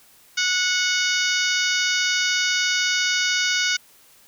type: harmonic tone with a mistuned harmonic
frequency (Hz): 734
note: F#5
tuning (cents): -14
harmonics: 2 / 3 / 4 / 5 / 6 / 7 / 8 / 9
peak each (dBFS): -24 / -26 / -27 / -28 / -29 / -29 / -30 / -31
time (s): 0.37-3.77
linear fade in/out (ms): 10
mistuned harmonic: 6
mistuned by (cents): +59
effects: white hiss -53 dBFS RMS until 4.27 s